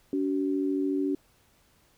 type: tone pair together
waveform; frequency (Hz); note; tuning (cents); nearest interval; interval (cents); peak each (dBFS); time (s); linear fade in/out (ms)
sine; 284.6 / 378.3; C#4 / F#4; +46 / +38; perfect fourth; 492; -26 / -30; 0.13-1.15; 2
effects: pink hiss -64 dBFS RMS until 1.97 s